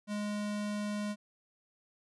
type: tone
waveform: square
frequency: 207.8 Hz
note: G#3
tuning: 1 cent sharp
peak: -34 dBFS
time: 0.07-1.16 s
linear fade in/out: 50 ms
effects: resampled to 24000 Hz